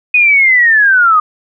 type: linear sweep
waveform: sine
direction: down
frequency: 2504 to 1212 Hz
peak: -5 dBFS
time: 0.14-1.2 s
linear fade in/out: 5 ms
effects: none